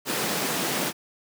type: high-pass noise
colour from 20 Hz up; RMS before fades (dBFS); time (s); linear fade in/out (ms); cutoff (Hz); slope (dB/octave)
pink; -27; 0.05-0.93; 50; 160; 24
effects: none